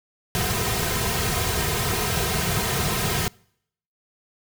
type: noise with comb filter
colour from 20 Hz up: pink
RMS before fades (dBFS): -24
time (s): 0.35-3.28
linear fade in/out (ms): 0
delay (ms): 3.5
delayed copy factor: -1
effects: noise-tail reverb RT60 0.7 s tail -26 dB re dry